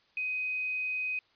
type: tone with quantisation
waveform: sine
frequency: 2510 Hz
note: D#7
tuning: 15 cents sharp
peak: -30 dBFS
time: 0.17-1.19 s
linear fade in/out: 2 ms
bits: 9
effects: white hiss -67 dBFS RMS until 1.35 s + resampled to 11025 Hz